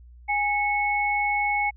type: tone pair together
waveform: sine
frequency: 824.1 / 2200 Hz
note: G#5 / C#7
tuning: -14 / -14 cents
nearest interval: octave + perfect fourth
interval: 1700 cents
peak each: -24 dBFS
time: 0.28-1.71 s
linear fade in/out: 20 ms
effects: added 60 Hz sine -45 dBFS peak until 1.76 s